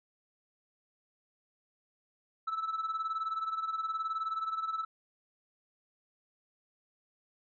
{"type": "tone with tremolo", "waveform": "sine", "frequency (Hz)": 1312, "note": "E6", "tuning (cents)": -9, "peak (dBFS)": -27, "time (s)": [2.47, 4.85], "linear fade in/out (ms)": 10, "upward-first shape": "sine", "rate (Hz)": 19, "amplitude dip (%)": 75, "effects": ["tanh soft clip ceiling -29 dBFS"]}